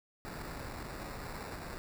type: noise with sample-and-hold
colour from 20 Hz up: pink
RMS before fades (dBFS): -43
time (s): 0.25-1.78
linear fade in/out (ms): 0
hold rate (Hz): 3150
effects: none